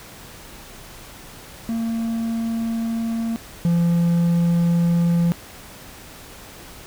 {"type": "tone pair in turn", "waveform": "triangle", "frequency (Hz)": [228, 170.81], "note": ["A#3", "F3"], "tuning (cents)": [-38, -38], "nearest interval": "perfect fourth", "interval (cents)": 500, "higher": "first", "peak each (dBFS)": [-19, -13], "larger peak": "second", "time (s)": [[1.69, 3.36], [3.65, 5.32]], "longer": "neither", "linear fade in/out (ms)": 0, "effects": ["pink hiss -41 dBFS RMS until 6.86 s"]}